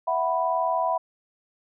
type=chord; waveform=sine; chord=E suspended second; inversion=none; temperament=equal; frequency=659.3 / 740 / 987.8 Hz; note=E5 / F#5 / B5; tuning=0 / 0 / 0 cents; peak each=-26 / -27 / -25 dBFS; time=0.07-0.98 s; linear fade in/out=10 ms; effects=none